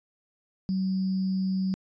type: tone with sample-and-hold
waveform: sine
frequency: 189.4 Hz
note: F#3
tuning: 41 cents sharp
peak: -24 dBFS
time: 0.69-1.74 s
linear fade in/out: 0 ms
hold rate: 4900 Hz
effects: resampled to 16000 Hz